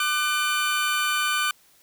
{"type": "tone pair together", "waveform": "25% pulse", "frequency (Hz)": [1194, 1505.9], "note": ["D6", "F#6"], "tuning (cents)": [28, 30], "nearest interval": "major third", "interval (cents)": 402, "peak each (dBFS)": -21, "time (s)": [0, 1.51], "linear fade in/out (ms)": 2, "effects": ["white hiss -58 dBFS RMS until 1.82 s"]}